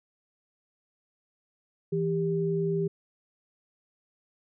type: tone pair together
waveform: sine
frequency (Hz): 164.6 / 396.5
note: E3 / G4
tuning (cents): -2 / +20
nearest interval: octave + minor third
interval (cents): 1522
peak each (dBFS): -28 / -27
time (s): 1.92-2.88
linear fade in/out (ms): 10
effects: none